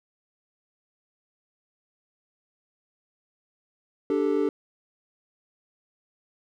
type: chord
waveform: triangle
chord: D suspended fourth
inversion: none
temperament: equal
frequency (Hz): 293.7 / 392 / 440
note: D4 / G4 / A4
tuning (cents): 0 / 0 / 0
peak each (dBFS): -24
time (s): 4.1-4.49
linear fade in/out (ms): 2
effects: none